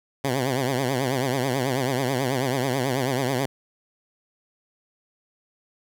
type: tone with vibrato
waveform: 10% pulse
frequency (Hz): 130.81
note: C3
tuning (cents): 0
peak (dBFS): -14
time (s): 0.24-3.46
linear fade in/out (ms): 5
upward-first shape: triangle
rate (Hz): 9.2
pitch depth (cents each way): 150
effects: none